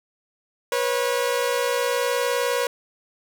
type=tone pair together; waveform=sawtooth; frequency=486.2 / 545.7 Hz; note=B4 / C#5; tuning=-27 / -27 cents; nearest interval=major second; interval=200 cents; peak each=-19 / -21 dBFS; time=0.72-2.67 s; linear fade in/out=2 ms; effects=none